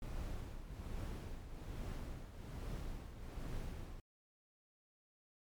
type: noise with tremolo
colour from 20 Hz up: brown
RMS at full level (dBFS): -42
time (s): 0.02-4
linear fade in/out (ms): 2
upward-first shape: triangle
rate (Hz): 1.2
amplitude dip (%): 65
effects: MP3 96 kbps